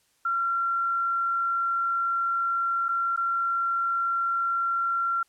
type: tone with dropouts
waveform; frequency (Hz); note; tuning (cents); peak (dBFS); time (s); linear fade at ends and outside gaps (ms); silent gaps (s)
sine; 1369; F6; -35; -23; 0.25-5.23; 5; 2.884-2.889 / 3.163-3.174
effects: white hiss -67 dBFS RMS until 5.28 s + low-pass 11000 Hz 12 dB/octave